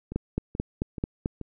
two click trains, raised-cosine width 3 ms, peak -22 / -13 dBFS, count 4 / 6, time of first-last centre 0.12-1.413 / 0.16-1.259 s, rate 2.32 / 4.55 Hz, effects none

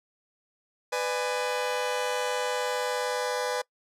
sawtooth chord, G# diminished, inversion first, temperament just, 498.4 / 598 / 830.6 Hz, B4 / D5 / G#5, +16 / +31 / 0 cents, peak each -25 / -30 / -30 dBFS, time 0.92-3.62 s, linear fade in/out 10 ms, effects noise-tail reverb RT60 0.1 s tail -23 dB re dry + low-pass 10000 Hz 12 dB/octave

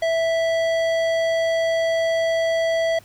sine tone with tanh clipping, 658 Hz, E5, 3 cents flat, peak -20 dBFS, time 0.02-2.99 s, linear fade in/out 5 ms, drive 15 dB, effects added 101 Hz sine -52 dBFS peak until 3.04 s + pink hiss -51 dBFS RMS until 3.04 s

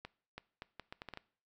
accelerating click train, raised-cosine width 0.3 ms, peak -28 dBFS, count 9, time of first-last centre 0.05-1.174 s, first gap 330 ms, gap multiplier 0.73, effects noise-tail reverb RT60 0.5 s tail -21 dB re dry

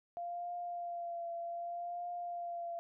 sine tone with vibrato, 692 Hz, F5, 16 cents flat, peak -38 dBFS, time 0.17-2.79 s, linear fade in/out 0 ms, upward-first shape triangle, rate 0.65 Hz, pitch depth 30 cents each way, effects none

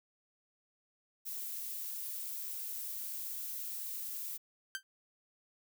violet noise, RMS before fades -41 dBFS, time 1.25-4.38 s, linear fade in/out 20 ms
sawtooth tone with exponential decay, 1561 Hz, G6, 8 cents flat, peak -29 dBFS, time 4.75-4.83 s, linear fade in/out 0 ms, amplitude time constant 16 ms
effects none

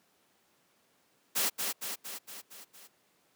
white noise with echo, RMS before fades -29 dBFS, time 1.35-1.5 s, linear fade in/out 20 ms, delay 230 ms, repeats 6, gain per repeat -4 dB, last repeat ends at 2.88 s, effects pink hiss -69 dBFS RMS until 3.35 s + high-pass 200 Hz 12 dB/octave

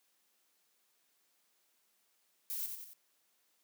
violet noise with echo, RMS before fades -39 dBFS, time 2.5-2.66 s, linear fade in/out 0 ms, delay 91 ms, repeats 3, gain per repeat -5 dB, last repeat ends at 2.933 s, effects white hiss -75 dBFS RMS until 3.63 s + high-pass 200 Hz 12 dB/octave

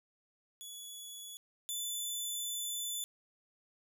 15% pulse tone pair in turn, 3401 / 3503 Hz, G#7 / A7, +40 / -8 cents, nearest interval minor second, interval 52 cents, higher second, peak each -38 / -29 dBFS, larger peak second, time 0.61-1.37 / 1.69-3.04 s, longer second, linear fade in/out 0 ms, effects none

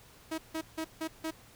sawtooth tone bursts, 320 Hz, D#4, 49 cents sharp, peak -29 dBFS, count 5, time 0.31-1.31 s, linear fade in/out 10 ms, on 72 ms, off 160 ms, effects added 115 Hz sine -64 dBFS peak until 1.55 s + pink hiss -57 dBFS RMS until 1.55 s

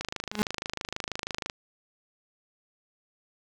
click train, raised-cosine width 0.2 ms, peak -14 dBFS, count 40, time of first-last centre 0.01-1.499 s, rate 26.2 Hz
35% pulse tone with exponential growth, 210.7 Hz, G#3, 25 cents sharp, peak -17 dBFS, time 0.32-0.42 s, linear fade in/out 0 ms, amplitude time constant 21 ms
effects none

